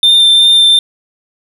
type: tone with vibrato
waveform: triangle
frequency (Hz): 3589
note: A7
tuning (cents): +34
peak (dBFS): -3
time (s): 0.03-0.79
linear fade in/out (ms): 2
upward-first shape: triangle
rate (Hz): 2.7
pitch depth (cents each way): 13
effects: none